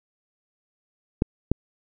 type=clicks; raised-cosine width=3 ms; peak=-6 dBFS; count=2; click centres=1.221 / 1.516 s; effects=none